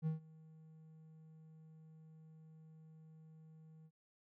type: tone with ADSR envelope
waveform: triangle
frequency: 158.4 Hz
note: D#3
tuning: 31 cents sharp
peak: -31 dBFS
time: 0.02-3.91 s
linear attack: 46 ms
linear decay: 130 ms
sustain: -24 dB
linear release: 55 ms
effects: none